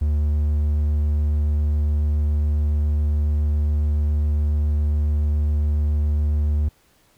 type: tone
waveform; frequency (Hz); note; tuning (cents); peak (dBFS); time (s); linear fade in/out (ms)
triangle; 74.4; D2; +23; -15; 0.01-6.69; 10
effects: pink hiss -59 dBFS RMS until 7.17 s